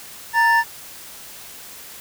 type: tone pair together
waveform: triangle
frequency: 930 / 1765.3 Hz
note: A#5 / A6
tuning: -4 / +5 cents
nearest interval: major seventh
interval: 1109 cents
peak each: -14 dBFS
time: 0.33-0.64 s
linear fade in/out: 50 ms
effects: white hiss -39 dBFS RMS until 2 s

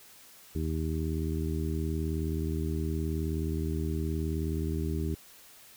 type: harmonic tone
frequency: 79.1 Hz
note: D#2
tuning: 29 cents sharp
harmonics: 1 / 2 / 3 / 4 / 5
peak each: -31 / -35 / -38 / -37 / -39 dBFS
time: 0.55-5.15 s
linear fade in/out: 5 ms
effects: white hiss -54 dBFS RMS until 5.76 s

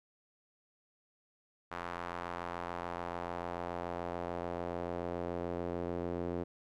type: tone with band-pass filter sweep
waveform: sawtooth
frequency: 86.9 Hz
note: F2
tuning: 8 cents flat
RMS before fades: -39 dBFS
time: 1.71-6.44 s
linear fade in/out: 10 ms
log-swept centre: 1200 to 400 Hz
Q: 1.4
effects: none

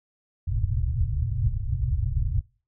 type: low-pass noise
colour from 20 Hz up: white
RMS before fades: -25 dBFS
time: 0.47-2.41 s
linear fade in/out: 10 ms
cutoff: 130 Hz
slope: 96 dB/octave
effects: noise-tail reverb RT60 0.4 s tail -25 dB re dry

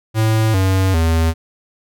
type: tone with pitch steps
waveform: square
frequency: 110.3 / 94.92 / 81.68 Hz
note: A2 / F#2 / E2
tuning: +5 / +45 / -15 cents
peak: -13 dBFS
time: 0.14-1.34 s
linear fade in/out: 50 ms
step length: 400 ms
effects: none

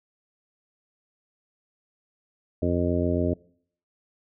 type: harmonic tone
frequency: 87.31 Hz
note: F2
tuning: in tune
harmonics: 1 / 2 / 3 / 4 / 5 / 6 / 7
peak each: -27 / -30 / -27 / -29 / -31 / -36 / -30 dBFS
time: 2.62-3.34 s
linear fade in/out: 5 ms
effects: noise-tail reverb RT60 0.6 s tail -24 dB re dry

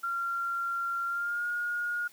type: tone with pitch glide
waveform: sine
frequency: 1379 to 1431.8 Hz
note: F6 to F6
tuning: -22 to +43 cents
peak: -29 dBFS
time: 0.03-2.08 s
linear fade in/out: 10 ms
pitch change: +65 cents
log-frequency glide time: 1.07-1.47 s
effects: white hiss -57 dBFS RMS until 2.12 s + high-pass 150 Hz 12 dB/octave

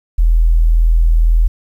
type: tone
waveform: sine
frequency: 41 Hz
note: E1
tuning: 9 cents flat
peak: -7 dBFS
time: 0.18-1.48 s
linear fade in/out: 10 ms
effects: 8-bit

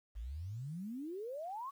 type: exponential sweep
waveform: sine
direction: up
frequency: 50 to 1145 Hz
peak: -40 dBFS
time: 0.15-1.71 s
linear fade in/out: 20 ms
effects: 11-bit

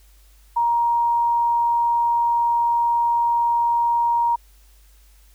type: tone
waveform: sine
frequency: 941 Hz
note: A#5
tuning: 16 cents sharp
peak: -16 dBFS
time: 0.56-4.36 s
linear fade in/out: 10 ms
effects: added 50 Hz sine -49 dBFS peak until 5.34 s + white hiss -58 dBFS RMS until 5.34 s

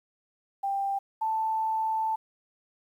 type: tone pair in turn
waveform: sine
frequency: 790 / 882.5 Hz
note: G5 / A5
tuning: +13 / +5 cents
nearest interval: major second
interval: 192 cents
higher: second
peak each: -26 / -25 dBFS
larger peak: second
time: 0.63-0.99 / 1.21-2.16 s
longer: second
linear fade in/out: 10 ms
effects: 10-bit

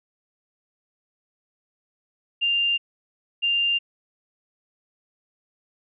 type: tone pair in turn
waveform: sine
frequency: 2794 / 2794 Hz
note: F7 / F7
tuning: 0 / 0 cents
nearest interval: unison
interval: 0 cents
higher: neither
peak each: -19 dBFS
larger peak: neither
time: 2.41-2.78 / 3.42-3.79 s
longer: neither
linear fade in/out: 20 ms
effects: none

